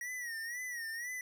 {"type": "tone with vibrato", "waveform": "square", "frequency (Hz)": 1900, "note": "A#6", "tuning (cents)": 33, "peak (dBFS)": -39, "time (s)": [0.01, 1.21], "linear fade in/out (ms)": 2, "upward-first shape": "sine", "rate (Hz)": 2, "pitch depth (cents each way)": 100, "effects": []}